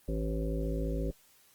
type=harmonic tone; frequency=54.4 Hz; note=A1; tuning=19 cents flat; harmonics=1 / 3 / 5 / 7 / 9 / 10; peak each=-32 / -37 / -39 / -40 / -42 / -42 dBFS; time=0.08-1.11 s; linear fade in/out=5 ms; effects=white hiss -63 dBFS RMS until 1.54 s + Opus 24 kbps